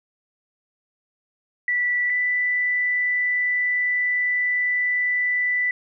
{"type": "tone pair in turn", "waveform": "sine", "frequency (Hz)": [1962, 1982.5], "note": ["B6", "B6"], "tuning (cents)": [-12, 6], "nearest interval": "unison", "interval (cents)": 18, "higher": "second", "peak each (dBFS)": -19, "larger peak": "neither", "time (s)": [[1.68, 2.1], [2.1, 5.71]], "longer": "second", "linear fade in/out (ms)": 2, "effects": []}